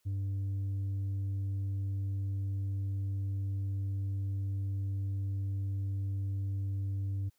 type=tone with tanh clipping; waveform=sine; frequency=98 Hz; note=G2; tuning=in tune; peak=-32 dBFS; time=0.05-7.3 s; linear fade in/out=20 ms; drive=3 dB; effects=white hiss -75 dBFS RMS until 7.38 s